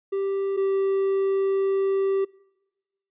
triangle tone pair in turn, 392 / 389.3 Hz, G4 / G4, 0 / -12 cents, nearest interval unison, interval 12 cents, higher first, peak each -21 / -18 dBFS, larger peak second, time 0.12-0.57 / 0.57-2.25 s, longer second, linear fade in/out 10 ms, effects noise-tail reverb RT60 1.0 s tail -24 dB re dry + resampled to 8000 Hz

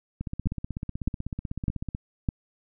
two click trains, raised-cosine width 5 ms, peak -12 / -19 dBFS, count 4 / 29, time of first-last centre 0.47-2.288 / 0.21-1.949 s, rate 1.65 / 16.1 Hz, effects none

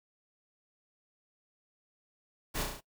pink noise with echo, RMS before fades -35 dBFS, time 2.54-2.64 s, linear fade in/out 20 ms, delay 34 ms, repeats 5, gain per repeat -3 dB, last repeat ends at 2.81 s, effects noise-tail reverb RT60 0.1 s tail -20 dB re dry

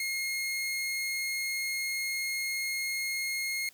sawtooth tone, 2149 Hz, C7, 46 cents sharp, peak -27 dBFS, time 0-3.69 s, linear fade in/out 2 ms, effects white hiss -59 dBFS RMS until 3.73 s

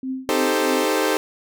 sine tone with tremolo, 261.6 Hz, C4, in tune, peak -22 dBFS, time 0.03-0.85 s, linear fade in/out 2 ms, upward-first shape triangle, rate 3.2 Hz, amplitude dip 95%
sawtooth chord, A half-diminished seventh, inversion second, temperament equal, 311.1 / 392 / 440 / 523.3 Hz, Eb4 / G4 / A4 / C5, 0 / 0 / 0 / 0 cents, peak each -20 dBFS, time 0.29-1.17 s, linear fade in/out 0 ms
effects none

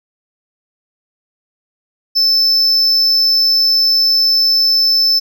triangle tone, 5274 Hz, E8, in tune, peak -8 dBFS, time 2.15-5.2 s, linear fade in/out 20 ms, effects none

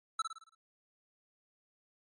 square tone with echo, 1318.5 Hz, E6, in tune, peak -30 dBFS, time 0.19-0.22 s, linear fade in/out 5 ms, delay 55 ms, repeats 6, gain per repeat -6 dB, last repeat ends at 0.55 s, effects low-pass 11000 Hz 12 dB/octave + MP3 48 kbps

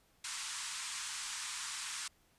white band-pass noise, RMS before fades -42 dBFS, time 0.24-2.08 s, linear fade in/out 5 ms, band 930 to 9200 Hz, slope 48 dB/octave, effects pink hiss -70 dBFS RMS until 2.38 s + resampled to 32000 Hz

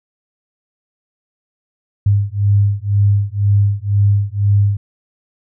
sine beating tone pair, 100.4 / 102.4 Hz, G2 / G#2, +42 / -24 cents, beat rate 2 Hz, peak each -14 dBFS, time 2.06-4.77 s, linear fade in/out 5 ms, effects none

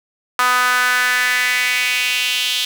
sawtooth tone with high-pass filter sweep, 249.4 Hz, B3, 17 cents sharp, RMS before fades -17 dBFS, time 0.39-2.65 s, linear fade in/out 2 ms, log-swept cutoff 1200 to 3300 Hz, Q 3.7, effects 7-bit

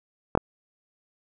clicks, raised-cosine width 1 ms, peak -5 dBFS, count 2, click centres 0.352 / 0.375 s, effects none

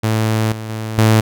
sawtooth tone with level steps, 110 Hz, A2, in tune, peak -10 / -21 / -18 / -5 dBFS, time 0.03-1.21 s, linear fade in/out 10 ms, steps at 0.52 / 0.69 / 0.98 s, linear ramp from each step 2 ms, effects none

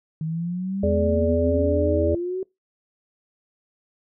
sine exponential sweep, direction up, 155.7 to 381 Hz, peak -24 dBFS, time 0.21-2.43 s, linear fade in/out 2 ms
harmonic tone, 83.7 Hz, E2, 27 cents sharp, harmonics 1 / 3 / 5 / 7, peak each -23 / -32 / -24 / -22 dBFS, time 0.83-2.15 s, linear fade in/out 5 ms
effects noise-tail reverb RT60 0.2 s tail -24 dB re dry

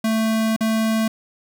square tone with dropouts, 221.6 Hz, A3, 13 cents sharp, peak -18 dBFS, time 0.04-1.08 s, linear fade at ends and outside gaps 5 ms, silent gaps 0.564-0.607 s, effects 10-bit

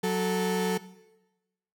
35% pulse tone pair together, 185 / 440 Hz, F#3 / A4, 0 / 0 cents, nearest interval octave + minor third, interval 1500 cents, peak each -26 dBFS, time 0.03-0.78 s, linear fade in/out 10 ms, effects noise-tail reverb RT60 1.0 s tail -17 dB re dry

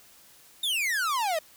45% pulse exponential sweep, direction down, 3723 to 605 Hz, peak -25 dBFS, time 0.63-1.39 s, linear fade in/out 5 ms, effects white hiss -55 dBFS RMS until 1.56 s

